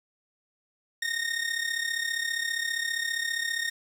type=tone with amplitude modulation; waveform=sawtooth; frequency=1846 Hz; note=A#6; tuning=17 cents flat; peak=-21 dBFS; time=1.02-3.7 s; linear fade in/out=5 ms; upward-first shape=sine; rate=35 Hz; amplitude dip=70%; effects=low-pass 10000 Hz 12 dB/octave + 8-bit